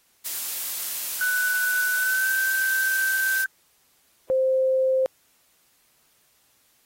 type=noise; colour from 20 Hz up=blue; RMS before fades=-29 dBFS; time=0.24-3.45 s; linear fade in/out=20 ms
type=tone with pitch glide; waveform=sine; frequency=1492 to 1552.7 Hz; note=F#6 to G6; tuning=+14 to -17 cents; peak=-21 dBFS; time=1.21-3.46 s; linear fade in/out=2 ms; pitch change=+69 cents; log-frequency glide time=1.94-2.32 s
type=tone; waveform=sine; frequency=523.3 Hz; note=C5; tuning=in tune; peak=-18 dBFS; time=4.3-5.06 s; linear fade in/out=0 ms
effects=white hiss -63 dBFS RMS until 6.85 s + AAC 48 kbps